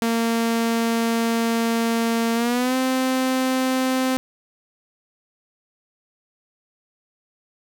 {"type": "tone with pitch glide", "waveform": "sawtooth", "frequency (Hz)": [229.8, 259.4], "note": ["A#3", "C4"], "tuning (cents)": [-25, -15], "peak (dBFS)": -15, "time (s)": [0.02, 4.17], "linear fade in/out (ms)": 0, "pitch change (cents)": 210, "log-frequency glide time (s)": [2.34, 2.76], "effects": []}